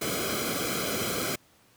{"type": "noise with comb filter", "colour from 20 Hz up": "pink", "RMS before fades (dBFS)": -30, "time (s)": [0.01, 1.36], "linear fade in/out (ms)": 10, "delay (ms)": 1.1, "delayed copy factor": -0.85, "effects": ["pink hiss -61 dBFS RMS until 1.76 s", "high-pass 80 Hz 12 dB/octave"]}